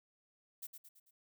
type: noise with echo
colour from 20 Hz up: violet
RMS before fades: -45 dBFS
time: 0.62-0.67 s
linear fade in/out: 10 ms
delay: 110 ms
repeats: 4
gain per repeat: -6 dB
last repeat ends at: 1.11 s
effects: none